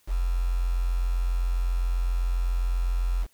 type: tone with quantisation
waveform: sine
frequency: 43.79 Hz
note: F1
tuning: 5 cents sharp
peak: -22 dBFS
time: 0.07-3.27 s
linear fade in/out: 50 ms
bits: 7
effects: white hiss -64 dBFS RMS until 3.33 s